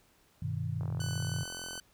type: chord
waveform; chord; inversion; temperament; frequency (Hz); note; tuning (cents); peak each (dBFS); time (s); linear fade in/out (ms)
sine; G augmented; none; equal; 98 / 123.47 / 155.56; G2 / B2 / D#3; 0 / 0 / 0; -36; 0.42-1.44; 5
type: click train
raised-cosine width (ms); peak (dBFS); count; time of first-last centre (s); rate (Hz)
1; -32; 43; 0.81-1.778; 43.4
type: tone with pitch glide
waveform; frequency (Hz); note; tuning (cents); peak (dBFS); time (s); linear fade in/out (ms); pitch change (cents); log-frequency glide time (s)
10% pulse; 1500 to 1513.1; F#6 to F#6; +23 to +38; -31; 1-1.8; 2; +15; 1.13-1.69
effects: pink hiss -66 dBFS RMS until 1.93 s